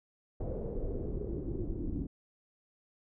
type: noise with low-pass filter sweep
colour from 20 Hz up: brown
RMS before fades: -36 dBFS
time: 0.4-2.07 s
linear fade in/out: 5 ms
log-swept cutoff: 540 to 290 Hz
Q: 4.6
effects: none